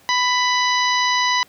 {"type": "harmonic tone", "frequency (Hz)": 993, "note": "B5", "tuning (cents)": 9, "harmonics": [1, 2, 3, 4, 5, 6], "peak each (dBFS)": [-19, -21, -26, -25, -27, -30], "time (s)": [0.09, 1.43], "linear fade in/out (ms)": 0, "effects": ["pink hiss -52 dBFS RMS until 1.48 s", "high-pass 100 Hz 12 dB/octave"]}